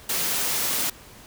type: high-pass noise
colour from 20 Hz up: white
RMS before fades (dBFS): -25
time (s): 0.09-0.9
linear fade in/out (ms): 5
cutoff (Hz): 120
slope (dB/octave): 48
effects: pink hiss -47 dBFS RMS until 1.26 s